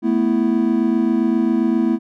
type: chord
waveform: triangle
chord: A suspended second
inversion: none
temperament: just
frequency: 220 / 247.5 / 330 Hz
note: A3 / B3 / E4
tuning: 0 / +4 / +2 cents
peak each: -17 dBFS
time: 0.02-1.99 s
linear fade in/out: 50 ms
effects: none